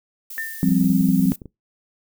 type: noise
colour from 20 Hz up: violet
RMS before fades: -35 dBFS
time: 0.3-1.36 s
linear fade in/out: 5 ms
type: tone with exponential decay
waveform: sine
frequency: 1800 Hz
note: A6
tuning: 39 cents sharp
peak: -23 dBFS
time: 0.38-0.84 s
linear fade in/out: 0 ms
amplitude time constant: 100 ms
type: chord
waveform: sine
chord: F suspended second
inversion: none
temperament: equal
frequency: 174.61 / 196 / 261.6 Hz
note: F3 / G3 / C4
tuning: 0 / 0 / 0 cents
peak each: -19 dBFS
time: 0.63-1.32 s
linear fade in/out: 0 ms
type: clicks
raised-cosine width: 3 ms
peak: -24 dBFS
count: 12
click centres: 0.687 / 0.718 / 0.811 / 0.844 / 0.901 / 1.008 / 1.09 / 1.199 / 1.258 / 1.33 / 1.418 / 1.457 s
effects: noise-tail reverb RT60 0.2 s tail -23 dB re dry